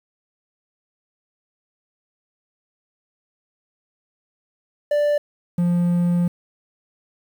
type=tone pair in turn; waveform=triangle; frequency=587.3 / 174.61 Hz; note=D5 / F3; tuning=0 / 0 cents; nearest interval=octave + major sixth; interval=2100 cents; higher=first; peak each=-14 dBFS; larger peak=neither; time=4.91-5.18 / 5.58-6.28 s; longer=second; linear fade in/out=5 ms; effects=8-bit